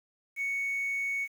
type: tone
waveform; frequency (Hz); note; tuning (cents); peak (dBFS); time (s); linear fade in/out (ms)
sine; 2222; C#7; +4; -27; 0.36-1.28; 50
effects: tanh soft clip ceiling -27 dBFS + 9-bit